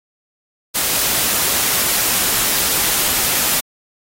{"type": "noise", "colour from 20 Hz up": "white", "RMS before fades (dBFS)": -17, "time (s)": [0.74, 3.61], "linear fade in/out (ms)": 20, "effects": ["AAC 48 kbps"]}